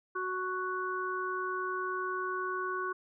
harmonic tone, 370.3 Hz, F#4, 1 cent sharp, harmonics 1 / 3 / 4, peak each -37 / -35 / -37 dBFS, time 0.15-2.93 s, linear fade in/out 10 ms, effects none

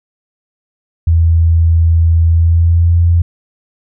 sine tone with pitch glide, 82.7 to 85.32 Hz, E2 to F2, +6 to -40 cents, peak -6 dBFS, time 1.07-3.22 s, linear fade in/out 5 ms, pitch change +54 cents, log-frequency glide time 2.28-2.96 s, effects none

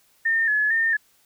sine tone with vibrato, 1760 Hz, A6, in tune, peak -18 dBFS, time 0.25-0.97 s, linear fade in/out 10 ms, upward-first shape square, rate 2.2 Hz, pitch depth 54 cents each way, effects white hiss -61 dBFS RMS until 1.25 s

